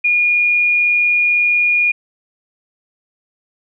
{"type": "tone", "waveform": "sine", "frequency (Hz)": 2434, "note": "D#7", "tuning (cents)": -39, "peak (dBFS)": -11, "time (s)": [0.04, 1.92], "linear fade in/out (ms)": 10, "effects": []}